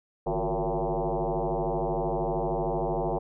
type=tone with frequency modulation; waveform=sine; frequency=161 Hz; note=E3; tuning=41 cents flat; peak=-25 dBFS; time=0.26-3.19 s; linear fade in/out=10 ms; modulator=103 Hz; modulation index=7; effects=none